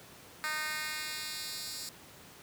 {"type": "tone with high-pass filter sweep", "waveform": "10% pulse", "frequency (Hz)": 307.3, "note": "D#4", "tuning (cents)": -21, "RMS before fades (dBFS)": -38, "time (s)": [0.44, 1.89], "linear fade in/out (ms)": 0, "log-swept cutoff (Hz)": [1500, 5500], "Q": 1.3, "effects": ["pink hiss -53 dBFS RMS until 2.42 s", "high-pass 100 Hz 12 dB/octave"]}